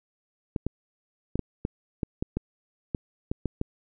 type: clicks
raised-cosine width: 3 ms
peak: -14 dBFS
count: 12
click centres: 0.562 / 0.666 / 1.356 / 1.393 / 1.651 / 2.032 / 2.225 / 2.37 / 2.948 / 3.315 / 3.457 / 3.614 s
effects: none